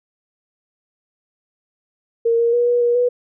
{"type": "tone with pitch steps", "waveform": "sine", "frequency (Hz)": [462.4, 467.5, 480.7, 483.6, 477.9, 490.1], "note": ["A#4", "A#4", "B4", "B4", "A#4", "B4"], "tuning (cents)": [-14, 5, -47, -36, 43, -13], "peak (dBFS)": -13, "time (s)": [2.25, 3.09], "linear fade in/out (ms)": 10, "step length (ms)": 140, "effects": []}